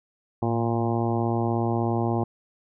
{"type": "harmonic tone with a mistuned harmonic", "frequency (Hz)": 116.5, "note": "A#2", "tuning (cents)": -1, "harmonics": [1, 2, 3, 4, 5, 6, 7, 8, 9], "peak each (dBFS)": [-26, -28, -28, -35, -36, -33, -32, -38, -39], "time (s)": [0.42, 2.24], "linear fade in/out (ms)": 5, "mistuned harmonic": 1, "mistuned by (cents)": -55, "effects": []}